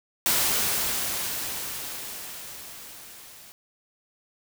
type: noise with level ramp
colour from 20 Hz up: white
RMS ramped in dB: -22 to -48 dBFS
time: 0.26-3.52 s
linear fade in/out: 0 ms
effects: none